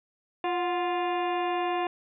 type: harmonic tone with a mistuned harmonic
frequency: 349.2 Hz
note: F4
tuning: in tune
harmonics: 1 / 2 / 3 / 4 / 5 / 6 / 7 / 8 / 10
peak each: -30 / -29 / -33 / -47 / -40 / -45 / -42 / -42 / -49 dBFS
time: 0.44-1.87 s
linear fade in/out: 2 ms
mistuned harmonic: 2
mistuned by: +62 cents
effects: none